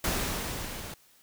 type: noise with level ramp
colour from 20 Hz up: pink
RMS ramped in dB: -28 to -41 dBFS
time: 0.04-0.94 s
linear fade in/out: 2 ms
effects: white hiss -61 dBFS RMS until 1.22 s